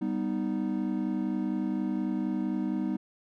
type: chord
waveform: triangle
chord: G augmented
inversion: none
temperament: equal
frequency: 196 / 246.9 / 311.1 Hz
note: G3 / B3 / D#4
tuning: 0 / 0 / 0 cents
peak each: -30 dBFS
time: 0.01-2.97 s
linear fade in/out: 10 ms
effects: none